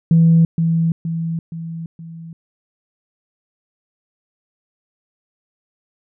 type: tone with echo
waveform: sine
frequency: 164.81 Hz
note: E3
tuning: in tune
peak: -7 dBFS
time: 0.11-0.45 s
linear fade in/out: 2 ms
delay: 470 ms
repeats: 4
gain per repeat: -6 dB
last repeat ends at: 2.33 s
effects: tanh soft clip ceiling -4 dBFS